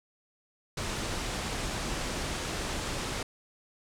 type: low-pass noise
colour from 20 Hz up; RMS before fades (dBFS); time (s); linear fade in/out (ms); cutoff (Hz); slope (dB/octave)
pink; -34; 0.77-3.23; 5; 8900; 24
effects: none